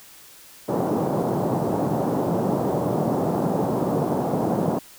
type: band-pass noise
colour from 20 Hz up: pink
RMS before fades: -23 dBFS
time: 0.68-4.79 s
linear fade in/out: 10 ms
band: 140 to 850 Hz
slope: 24 dB/octave
effects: white hiss -47 dBFS RMS until 4.98 s